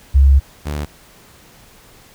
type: tone pair in turn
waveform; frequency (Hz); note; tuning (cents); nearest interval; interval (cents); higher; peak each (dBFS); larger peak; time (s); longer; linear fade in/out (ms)
sine / sawtooth; 68.4 / 73.87; C#2 / D2; -23 / +11; minor second; 134; second; -6 / -17; first; 0.14-0.4 / 0.65-0.86; first; 20
effects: pink hiss -46 dBFS RMS until 2.14 s